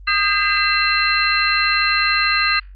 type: tone cluster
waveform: sine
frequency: 1235 / 1599 / 2039 / 2694 / 4125 Hz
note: D#6 / G6 / C7 / E7 / C8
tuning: -13 / +34 / -45 / +37 / -25 cents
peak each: -21 dBFS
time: 0.07-2.6 s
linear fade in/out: 10 ms
effects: added 47 Hz sine -36 dBFS peak until 2.75 s + Opus 32 kbps